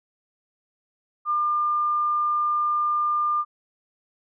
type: tone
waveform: sine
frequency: 1200 Hz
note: D6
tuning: 37 cents sharp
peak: -20 dBFS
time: 1.25-3.45 s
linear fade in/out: 50 ms
effects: none